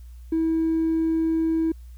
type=tone with hard clipping; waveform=sine; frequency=324 Hz; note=E4; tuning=30 cents flat; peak=-20 dBFS; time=0.32-1.72 s; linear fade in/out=5 ms; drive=1 dB; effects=added 60 Hz sine -39 dBFS peak until 1.97 s + white hiss -63 dBFS RMS until 1.97 s